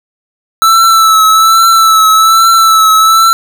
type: tone with vibrato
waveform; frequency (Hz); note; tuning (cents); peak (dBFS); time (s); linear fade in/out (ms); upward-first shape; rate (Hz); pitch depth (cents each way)
square; 1318.5; E6; 0; -4; 0.62-3.33; 0; triangle; 1.2; 39
effects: none